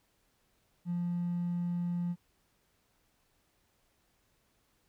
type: tone with hard clipping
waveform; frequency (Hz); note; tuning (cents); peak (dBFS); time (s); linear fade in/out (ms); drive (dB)
triangle; 174.61; F3; 0; -31; 0.85-2.16; 50; 4
effects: pink hiss -73 dBFS RMS until 4.88 s